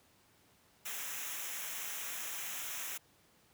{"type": "noise with comb filter", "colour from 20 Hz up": "white", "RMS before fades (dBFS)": -41, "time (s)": [0.85, 2.98], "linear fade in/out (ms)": 10, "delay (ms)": 0.22, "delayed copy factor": -0.7, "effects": ["pink hiss -67 dBFS RMS until 3.53 s", "high-pass 80 Hz 12 dB/octave"]}